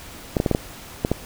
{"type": "clicks", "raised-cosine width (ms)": 2, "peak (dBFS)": -5, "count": 7, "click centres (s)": [0.368, 0.401, 0.462, 0.513, 0.549, 1.049, 1.116], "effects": ["pink hiss -40 dBFS RMS until 1.25 s"]}